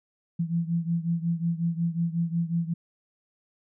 sine beating tone pair, 166.8 / 172.3 Hz, E3 / F3, +21 / -23 cents, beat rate 5.5 Hz, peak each -26 / -29 dBFS, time 0.39-2.74 s, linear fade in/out 10 ms, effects none

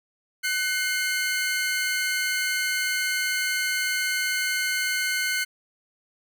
sawtooth tone pair together, 1505 / 2128 Hz, F#6 / C7, +29 / +29 cents, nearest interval tritone, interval 600 cents, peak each -23 dBFS, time 0.43-5.45 s, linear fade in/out 20 ms, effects none

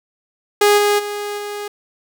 sawtooth tone with level steps, 412.4 Hz, G#4, 12 cents flat, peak -6 / -9 / -19 / -21 dBFS, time 0.61-1.68 s, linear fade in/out 5 ms, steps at 0.77 / 0.98 / 1.37 s, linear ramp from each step 20 ms, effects none

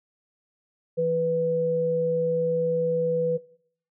sine tone pair together, 164.82 / 493.9 Hz, E3 / B4, 0 / 0 cents, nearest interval octave + perfect fifth, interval 1900 cents, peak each -31 / -21 dBFS, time 0.97-3.38 s, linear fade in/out 20 ms, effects noise-tail reverb RT60 0.6 s tail -20 dB re dry

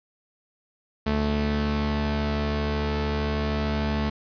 sawtooth tone pair together, 73.02 / 218.8 Hz, D2 / A3, -9 / -9 cents, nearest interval octave + perfect fifth, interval 1900 cents, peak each -22 dBFS, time 1.06-4.1 s, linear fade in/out 10 ms, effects resampled to 11025 Hz + 8-bit

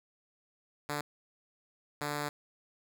5% pulse tone bursts at uneven times, 146.83 Hz, D3, in tune, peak -22 dBFS, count 2, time 0.89-1.01 / 2.01-2.29 s, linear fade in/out 2 ms, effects none

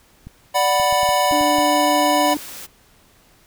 clicks, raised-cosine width 5 ms, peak -23 dBFS, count 8, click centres 0.27 / 0.799 / 0.926 / 1.032 / 1.09 / 1.312 / 1.411 / 1.585 s
square chord, B minor, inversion first, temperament equal, 587.3 / 740 / 987.8 Hz, D5 / F#5 / B5, 0 / 0 / 0 cents, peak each -21 / -20 / -20 dBFS, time 0.54-2.35 s, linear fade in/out 20 ms
triangle tone, 295.9 Hz, D4, 13 cents sharp, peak -19 dBFS, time 1.32-2.37 s, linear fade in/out 2 ms
white noise, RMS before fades -35 dBFS, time 2.25-2.67 s, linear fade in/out 20 ms
effects pink hiss -54 dBFS RMS until 3.46 s

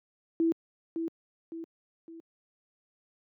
sine tone with echo, 329.6 Hz, E4, in tune, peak -22 dBFS, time 0.4-0.52 s, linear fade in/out 0 ms, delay 560 ms, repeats 3, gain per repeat -7 dB, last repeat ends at 2.2 s, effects high-pass 200 Hz 12 dB/octave

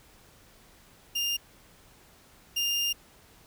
30% pulse tone pair in turn, 2806 / 2806 Hz, F7 / F7, +8 / +8 cents, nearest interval unison, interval 0 cents, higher neither, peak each -24 / -23 dBFS, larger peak second, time 1.15-1.37 / 2.56-2.93 s, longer second, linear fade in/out 10 ms, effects pink hiss -57 dBFS RMS until 3.46 s

